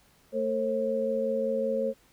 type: tone cluster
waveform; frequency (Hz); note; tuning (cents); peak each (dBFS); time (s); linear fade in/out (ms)
sine; 223.2 / 451.7 / 537; A3 / A4 / C5; +25 / +45 / +45; -33 / -32 / -27; 0.32-1.94; 50
effects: pink hiss -62 dBFS RMS until 2.12 s